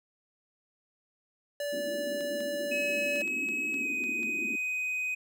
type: tone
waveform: square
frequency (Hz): 579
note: D5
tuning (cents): -25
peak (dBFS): -32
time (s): 1.6-3.22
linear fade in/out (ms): 2
type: band-pass noise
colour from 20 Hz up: white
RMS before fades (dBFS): -41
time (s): 1.72-4.56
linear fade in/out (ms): 5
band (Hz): 220 to 350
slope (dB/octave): 48
type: clicks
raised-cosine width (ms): 0.2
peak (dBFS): -31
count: 9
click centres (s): 2.208 / 2.405 / 3.159 / 3.209 / 3.277 / 3.488 / 3.742 / 4.039 / 4.231
type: tone with pitch glide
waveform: triangle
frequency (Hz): 2559 to 2505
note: D#7 to D#7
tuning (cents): +48 to +11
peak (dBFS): -28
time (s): 2.71-5.15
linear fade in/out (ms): 10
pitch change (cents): -37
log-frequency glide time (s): 3.79-3.89
effects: none